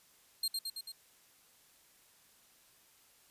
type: tone with echo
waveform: sawtooth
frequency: 4196 Hz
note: C8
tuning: 4 cents sharp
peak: -28 dBFS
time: 0.43-0.48 s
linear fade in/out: 5 ms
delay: 110 ms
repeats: 4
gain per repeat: -3 dB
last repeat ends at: 0.92 s
effects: white hiss -65 dBFS RMS until 3.3 s + resampled to 32000 Hz